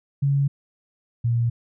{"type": "tone pair in turn", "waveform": "sine", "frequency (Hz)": [139.9, 117.64], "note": ["C#3", "A#2"], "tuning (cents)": [16, 16], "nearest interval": "minor third", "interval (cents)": 300, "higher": "first", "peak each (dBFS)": [-17, -18], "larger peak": "first", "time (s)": [[0.22, 0.48], [1.24, 1.5]], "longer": "neither", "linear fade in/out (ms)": 10, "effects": []}